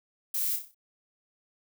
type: noise with echo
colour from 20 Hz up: violet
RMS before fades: -30 dBFS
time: 0.34-0.56 s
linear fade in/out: 5 ms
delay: 31 ms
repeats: 6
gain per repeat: -6 dB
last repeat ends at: 0.746 s
effects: none